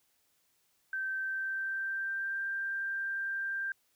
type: tone with pitch glide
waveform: sine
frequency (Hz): 1552 to 1582.8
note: G6 to G6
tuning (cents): -18 to +16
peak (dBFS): -32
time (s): 0.93-3.72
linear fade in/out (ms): 2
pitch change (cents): +34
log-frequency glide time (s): 1.17-2.44
effects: white hiss -73 dBFS RMS until 3.95 s